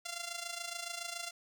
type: tone with amplitude modulation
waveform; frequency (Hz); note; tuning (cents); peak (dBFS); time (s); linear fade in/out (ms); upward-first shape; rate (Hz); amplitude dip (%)
5% pulse; 690; F5; -21; -25; 0.05-1.31; 10; sine; 27.1; 70
effects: none